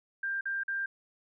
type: tone bursts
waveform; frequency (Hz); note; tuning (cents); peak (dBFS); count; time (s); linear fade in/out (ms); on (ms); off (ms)
sine; 1589; G6; +23; -30; 3; 0.23-0.86; 5; 180; 45
effects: none